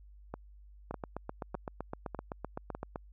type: two click trains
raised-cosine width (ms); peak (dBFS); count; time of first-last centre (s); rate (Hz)
1; -24 / -23; 5 / 17; 0.34-2.75 / 0.91-2.959; 1.66 / 7.81
effects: added 50 Hz sine -52 dBFS peak until 3.12 s